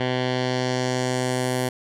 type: tone with low-pass filter sweep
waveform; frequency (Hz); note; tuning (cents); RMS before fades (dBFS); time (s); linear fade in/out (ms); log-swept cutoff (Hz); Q
10% pulse; 126.9; B2; +47; -24; 0-1.69; 5; 3100 to 12000; 1.6
effects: none